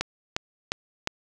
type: click train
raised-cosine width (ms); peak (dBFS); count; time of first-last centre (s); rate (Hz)
0.2; -8; 4; 0.01-1.074; 2.82
effects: none